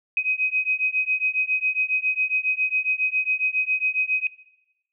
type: beating tone pair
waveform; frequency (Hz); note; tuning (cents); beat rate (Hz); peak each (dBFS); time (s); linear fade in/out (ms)
sine; 2518 / 2525.3; D#7 / D#7; +20 / +25; 7.3; -23; 0.17-4.27; 2
effects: noise-tail reverb RT60 1.0 s tail -20 dB re dry